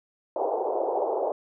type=band-pass noise; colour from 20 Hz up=pink; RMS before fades=-27 dBFS; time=0.36-1.32 s; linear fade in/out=2 ms; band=380 to 870 Hz; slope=48 dB/octave; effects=none